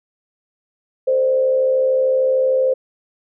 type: tone with frequency modulation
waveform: sine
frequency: 521 Hz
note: C5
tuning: 7 cents flat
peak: -13 dBFS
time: 1.07-2.74 s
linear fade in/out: 10 ms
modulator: 73.2 Hz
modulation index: 0.46
effects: none